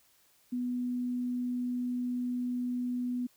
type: tone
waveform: sine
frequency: 246.9 Hz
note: B3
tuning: in tune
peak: -30 dBFS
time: 0.52-3.27 s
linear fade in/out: 10 ms
effects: white hiss -66 dBFS RMS until 3.36 s